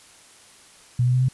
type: tone with pitch steps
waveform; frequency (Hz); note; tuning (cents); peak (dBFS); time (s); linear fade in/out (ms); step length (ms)
sine; 122.6 / 124.89 / 127.22 / 129.59; B2 / B2 / C3 / C3; -12 / +20 / -48 / -16; -16; 0.99-1.286; 5; 74
effects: white hiss -50 dBFS RMS until 1.33 s + resampled to 24000 Hz